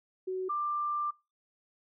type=tone pair in turn; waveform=sine; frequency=373.4 / 1185.5 Hz; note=F#4 / D6; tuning=+16 / +16 cents; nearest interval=octave + minor sixth; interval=2000 cents; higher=second; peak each=-31 / -29 dBFS; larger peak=second; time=0.27-0.49 / 0.49-1.11 s; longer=second; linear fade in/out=10 ms; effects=noise-tail reverb RT60 0.3 s tail -25 dB re dry